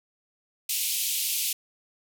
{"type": "band-pass noise", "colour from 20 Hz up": "white", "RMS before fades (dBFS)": -28, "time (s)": [0.69, 1.53], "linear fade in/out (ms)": 5, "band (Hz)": [2400, 16000], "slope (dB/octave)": 48, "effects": []}